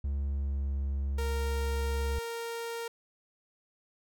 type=tone with pitch glide; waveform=triangle; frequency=69.9 to 68.94 Hz; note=C#2 to C#2; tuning=+15 to -9 cents; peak=-27 dBFS; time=0.04-2.19 s; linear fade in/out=5 ms; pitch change=-24 cents; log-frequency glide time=0.26-0.68 s
type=tone; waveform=sawtooth; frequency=463.8 Hz; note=A#4; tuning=9 cents flat; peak=-31 dBFS; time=1.18-2.88 s; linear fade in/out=5 ms
effects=none